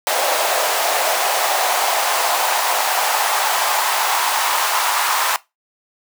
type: noise with high-pass filter sweep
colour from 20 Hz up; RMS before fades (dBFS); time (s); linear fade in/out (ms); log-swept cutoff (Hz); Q
pink; -18; 0.07-5.36; 0; 630 to 980; 2.7
effects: noise-tail reverb RT60 0.2 s tail -19 dB re dry + high-pass 400 Hz 12 dB/octave